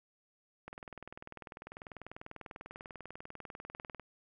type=click train; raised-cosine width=0.5 ms; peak=-30 dBFS; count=68; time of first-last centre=0.68-3.997 s; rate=20.2 Hz; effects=none